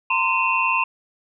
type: tone cluster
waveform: sine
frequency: 916 / 1036 / 2523 / 2715 Hz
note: A#5 / C6 / D#7 / F7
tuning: -31 / -17 / +23 / -50 cents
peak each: -26 / -21 / -25 / -22 dBFS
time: 0.1-0.84 s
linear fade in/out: 5 ms
effects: none